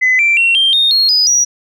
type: tone with pitch steps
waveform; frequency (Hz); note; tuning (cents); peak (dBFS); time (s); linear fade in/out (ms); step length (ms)
sine; 2021 / 2348 / 2729 / 3171 / 3685 / 4282 / 4976 / 5783; B6 / D7 / F7 / G7 / A#7 / C8 / D#8 / F#8; +39 / -1 / -41 / +19 / -21 / +39 / -1 / -41; -7; 0.01-1.45; 20; 180
effects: tanh soft clip ceiling -4 dBFS